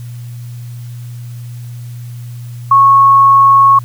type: tone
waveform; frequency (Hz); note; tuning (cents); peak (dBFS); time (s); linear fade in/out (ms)
sine; 1100; C#6; -14; -3; 2.71-3.79; 5
effects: added 120 Hz sine -24 dBFS peak until 3.84 s + white hiss -44 dBFS RMS until 3.84 s